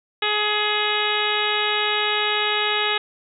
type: harmonic tone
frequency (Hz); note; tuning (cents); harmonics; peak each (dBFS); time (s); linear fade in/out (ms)
420.4; G#4; +21; 1 / 2 / 3 / 4 / 5 / 6 / 7 / 8 / 9; -28 / -28 / -28 / -28 / -28 / -28 / -28 / -28 / -28; 0.22-2.98; 5
effects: none